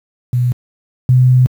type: tone pair in turn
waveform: sine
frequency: 123.47 / 126.94 Hz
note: B2 / B2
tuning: 0 / +48 cents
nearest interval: unison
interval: 48 cents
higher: second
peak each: -10 / -5 dBFS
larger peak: second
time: 0.33-0.52 / 1.09-1.46 s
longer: second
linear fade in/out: 0 ms
effects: high-pass 80 Hz 12 dB/octave + 7-bit